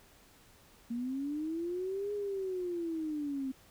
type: linear two-way sweep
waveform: sine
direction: up then down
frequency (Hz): 230.1 to 415.3 to 260.1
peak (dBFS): -33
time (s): 0.9-3.52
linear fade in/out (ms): 10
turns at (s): 2.13
effects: pink hiss -61 dBFS RMS until 3.7 s